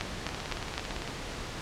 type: two click trains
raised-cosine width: 0.2 ms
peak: -18 / -13 dBFS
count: 15 / 4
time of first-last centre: 0.29-1.077 / 0.01-0.779 s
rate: 17.8 / 3.9 Hz
effects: pink hiss -38 dBFS RMS until 1.61 s + low-pass 6000 Hz 12 dB/octave